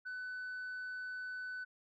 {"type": "tone", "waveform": "sine", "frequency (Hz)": 1500, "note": "F#6", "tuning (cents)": 23, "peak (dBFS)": -38, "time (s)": [0.05, 1.65], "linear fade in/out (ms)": 20, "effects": ["tanh soft clip ceiling -39 dBFS"]}